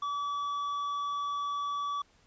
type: tone with tanh clipping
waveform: sine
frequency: 1147 Hz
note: D6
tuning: 41 cents flat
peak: -32 dBFS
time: 0.02-2.02 s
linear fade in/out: 5 ms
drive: 7 dB
effects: pink hiss -65 dBFS RMS until 2.26 s + resampled to 16000 Hz